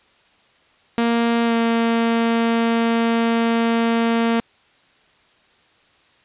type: tone with pitch glide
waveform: sawtooth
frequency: 233.2 to 230.4 Hz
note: A#3 to A#3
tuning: +1 to -20 cents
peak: -12 dBFS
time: 0.98-4.4 s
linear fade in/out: 0 ms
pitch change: -21 cents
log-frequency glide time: 1.45-1.53 s
effects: white hiss -56 dBFS RMS until 6.24 s + resampled to 8000 Hz